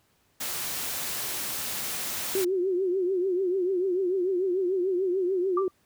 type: noise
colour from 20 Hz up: white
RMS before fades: -32 dBFS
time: 0.4-2.45 s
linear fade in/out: 10 ms
type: tone with vibrato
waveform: sine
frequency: 370 Hz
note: F#4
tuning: in tune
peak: -23 dBFS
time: 2.35-5.68 s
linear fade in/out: 2 ms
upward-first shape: triangle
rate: 6.8 Hz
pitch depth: 120 cents each way
type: tone with exponential decay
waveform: sine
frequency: 1174.7 Hz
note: D6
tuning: in tune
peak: -22 dBFS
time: 5.57-5.71 s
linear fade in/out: 5 ms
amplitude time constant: 30 ms
effects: pink hiss -67 dBFS RMS until 5.85 s + high-pass 60 Hz 12 dB/octave